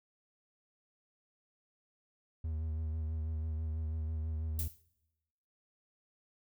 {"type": "tone with vibrato", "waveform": "triangle", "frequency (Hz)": 78.9, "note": "D#2", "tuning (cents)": 25, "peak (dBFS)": -32, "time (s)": [2.44, 4.68], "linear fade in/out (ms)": 5, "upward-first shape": "sine", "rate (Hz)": 6.1, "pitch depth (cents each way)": 34}
{"type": "noise with exponential decay", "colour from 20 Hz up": "violet", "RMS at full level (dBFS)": -35, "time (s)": [4.59, 4.82], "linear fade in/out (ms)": 1, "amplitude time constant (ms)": 50}
{"effects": ["noise-tail reverb RT60 1.0 s tail -23 dB re dry"]}